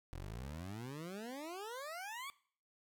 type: exponential sweep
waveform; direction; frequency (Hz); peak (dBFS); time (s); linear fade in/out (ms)
20% pulse; up; 41.2 to 1164; -39; 0.13-2.3; 0
effects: noise-tail reverb RT60 0.5 s tail -20 dB re dry